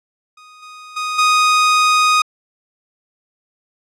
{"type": "tone with level steps", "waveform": "sawtooth", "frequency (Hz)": 1244.5, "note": "D#6", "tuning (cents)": 0, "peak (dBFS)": [-37, -31, -16, -7], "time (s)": [0.37, 2.22], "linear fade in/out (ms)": 5, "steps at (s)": [0.62, 0.96, 1.18], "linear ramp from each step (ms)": 10, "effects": ["low-pass 7000 Hz 12 dB/octave"]}